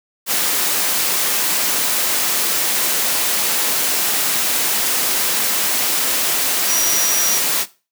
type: tone in noise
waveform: sine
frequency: 5790 Hz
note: F#8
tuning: 38 cents flat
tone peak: -15 dBFS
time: 6.67-7.41 s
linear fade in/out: 50 ms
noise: white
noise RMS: -18 dBFS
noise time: 0.26-7.66 s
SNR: 0 dB
effects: noise-tail reverb RT60 0.3 s tail -17 dB re dry + high-pass 200 Hz 12 dB/octave